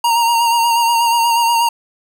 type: tone with vibrato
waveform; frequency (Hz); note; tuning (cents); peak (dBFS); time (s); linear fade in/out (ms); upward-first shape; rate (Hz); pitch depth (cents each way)
square; 932.3; A#5; 0; -12; 0.04-1.69; 5; sine; 8.3; 31
effects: none